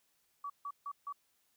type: tone bursts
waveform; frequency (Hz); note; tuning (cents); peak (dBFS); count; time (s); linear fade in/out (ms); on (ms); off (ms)
sine; 1142; D6; -49; -38; 4; 0.44-1.126; 5; 59; 150
effects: white hiss -75 dBFS RMS until 1.56 s